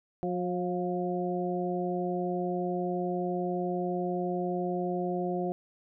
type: harmonic tone with a mistuned harmonic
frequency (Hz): 180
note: F#3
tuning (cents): -47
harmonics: 1 / 2 / 3 / 4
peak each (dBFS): -33 / -32 / -37 / -35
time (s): 0.23-5.52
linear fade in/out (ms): 0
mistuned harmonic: 4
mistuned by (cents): -28
effects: none